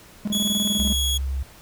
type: tone with tremolo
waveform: triangle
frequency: 207.7 Hz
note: G#3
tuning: in tune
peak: -19 dBFS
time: 0.25-0.93 s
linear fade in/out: 5 ms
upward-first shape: square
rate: 20 Hz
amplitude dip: 75%
type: tone with pitch glide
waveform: sawtooth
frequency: 3370 to 3337 Hz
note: G#7 to G#7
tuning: +25 to +8 cents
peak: -19 dBFS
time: 0.32-1.18 s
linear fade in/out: 10 ms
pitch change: -17 cents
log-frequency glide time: 0.65-0.88 s
type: tone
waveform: sine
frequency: 67.1 Hz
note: C2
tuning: 44 cents sharp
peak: -23 dBFS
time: 0.79-1.43 s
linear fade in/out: 5 ms
effects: pink hiss -48 dBFS RMS until 1.61 s